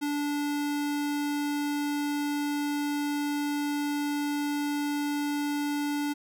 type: tone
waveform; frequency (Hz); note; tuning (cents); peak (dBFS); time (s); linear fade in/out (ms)
square; 290.9; D4; -16; -28; 0.01-6.14; 20
effects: none